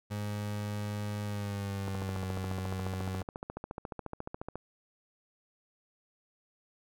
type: tone with pitch glide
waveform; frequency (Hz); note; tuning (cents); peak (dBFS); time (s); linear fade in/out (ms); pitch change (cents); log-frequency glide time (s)
30% pulse; 103.83 to 94.12; G#2 to F#2; 0 to +30; -31; 0.1-3.23; 20; -170; 1.24-2.26
type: click train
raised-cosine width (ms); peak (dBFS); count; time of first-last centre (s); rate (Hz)
1; -24; 39; 1.88-4.556; 14.2
effects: none